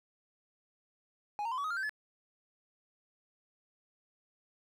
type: tone with pitch steps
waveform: triangle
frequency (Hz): 830.6 / 921.6 / 1022.6 / 1134.6 / 1259 / 1396.9 / 1550 / 1719.8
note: G#5 / A#5 / C6 / C#6 / D#6 / F6 / G6 / A6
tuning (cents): 0 / -20 / -40 / +40 / +20 / 0 / -20 / -40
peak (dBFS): -31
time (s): 1.39-1.894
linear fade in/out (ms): 0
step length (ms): 63
effects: none